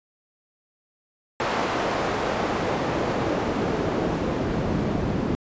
pink noise with band-pass filter sweep, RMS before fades -25 dBFS, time 1.4-5.35 s, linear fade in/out 0 ms, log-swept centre 780 to 210 Hz, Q 0.71, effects resampled to 16000 Hz

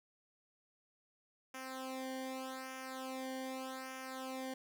sawtooth tone with flanger, 261.6 Hz, C4, in tune, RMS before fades -44 dBFS, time 1.54-4.54 s, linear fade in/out 5 ms, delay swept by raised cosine 0.24 to 0.78 ms, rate 0.83 Hz, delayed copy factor -0.9, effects none

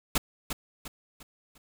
pink noise with echo, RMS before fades -24 dBFS, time 0.15-0.18 s, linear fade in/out 5 ms, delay 350 ms, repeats 4, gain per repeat -8 dB, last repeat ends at 1.58 s, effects none

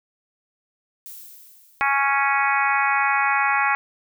violet noise with exponential decay, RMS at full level -37 dBFS, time 1.06-2.58 s, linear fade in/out 0 ms, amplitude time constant 330 ms
harmonic tone, 277.2 Hz, C#4, in tune, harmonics 3 / 4 / 5 / 6 / 7 / 8 / 9, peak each -23 / -24 / -25 / -26 / -26 / -27 / -28 dBFS, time 1.81-3.75 s, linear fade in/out 0 ms
effects none

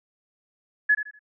sine tone with echo, 1700 Hz, G#6, 40 cents sharp, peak -15 dBFS, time 0.89-0.95 s, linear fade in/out 10 ms, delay 81 ms, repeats 3, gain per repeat -11 dB, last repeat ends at 1.193 s, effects none

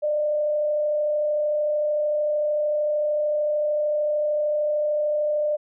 sine tone with frequency modulation, 599 Hz, D5, 34 cents sharp, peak -20 dBFS, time 0.02-5.57 s, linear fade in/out 20 ms, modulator 33.3 Hz, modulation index 0.31, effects none

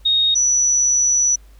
sine tone pair in turn, 3729 / 5919 Hz, A#7 / F#8, 0 / 0 cents, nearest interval minor sixth, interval 800 cents, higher second, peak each -13 dBFS, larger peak neither, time 0.05-0.35 / 0.35-1.36 s, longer second, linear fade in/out 10 ms, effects added 50 Hz sine -42 dBFS peak until 1.59 s + pink hiss -56 dBFS RMS until 1.59 s

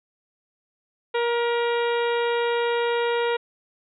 harmonic tone with a mistuned harmonic, 472.2 Hz, A#4, 22 cents sharp, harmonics 1 / 2 / 3 / 4 / 5 / 6 / 7 / 8, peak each -22 / -28 / -32 / -34 / -36 / -38 / -39 / -40 dBFS, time 1.14-3.37 s, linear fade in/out 10 ms, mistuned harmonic 4, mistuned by +23 cents, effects none

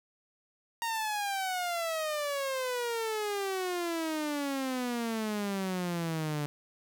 sawtooth exponential sweep, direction down, 932.3 to 145.2 Hz, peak -27 dBFS, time 0.82-6.46 s, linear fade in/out 0 ms, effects none

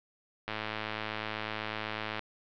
click train, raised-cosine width 0.3 ms, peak -18 dBFS, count 186, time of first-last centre 0.48-2.193 s, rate 108 Hz, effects low-pass 4000 Hz 12 dB/octave

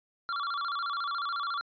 square tone with vibrato, 1256 Hz, D#6, 16 cents sharp, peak -31 dBFS, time 0.29-1.61 s, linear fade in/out 0 ms, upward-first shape square, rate 14 Hz, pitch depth 160 cents each way, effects resampled to 11025 Hz

